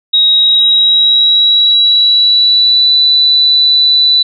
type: tone with pitch glide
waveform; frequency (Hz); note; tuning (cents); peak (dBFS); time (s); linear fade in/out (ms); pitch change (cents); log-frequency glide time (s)
sine; 3800 to 3975; A#7 to B7; +33 to +10; -5; 0.13-4.23; 10; +77; 0.27-2.91
effects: none